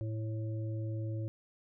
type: harmonic tone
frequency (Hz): 110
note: A2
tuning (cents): 0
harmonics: 1 / 3 / 5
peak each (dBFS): -34 / -44 / -48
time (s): 0.01-1.28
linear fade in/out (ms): 0
effects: none